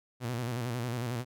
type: tone with vibrato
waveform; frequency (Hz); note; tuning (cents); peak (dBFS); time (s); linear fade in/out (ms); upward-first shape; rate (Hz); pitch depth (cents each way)
sawtooth; 120.8; B2; -38; -28; 0.2-1.25; 50; square; 11; 71
effects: none